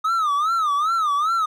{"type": "tone with vibrato", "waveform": "triangle", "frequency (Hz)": 1244.5, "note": "D#6", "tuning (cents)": 0, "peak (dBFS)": -16, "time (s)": [0.04, 1.46], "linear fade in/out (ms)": 10, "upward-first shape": "sine", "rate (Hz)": 2.5, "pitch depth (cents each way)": 160, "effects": []}